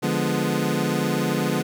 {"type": "chord", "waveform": "25% pulse", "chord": "D diminished seventh", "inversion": "none", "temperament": "equal", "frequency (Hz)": [146.83, 174.61, 207.7, 246.9], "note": ["D3", "F3", "Ab3", "Cb4"], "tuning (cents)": [0, 0, 0, 0], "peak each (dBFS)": -23, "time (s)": [0.02, 1.63], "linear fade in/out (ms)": 20, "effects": []}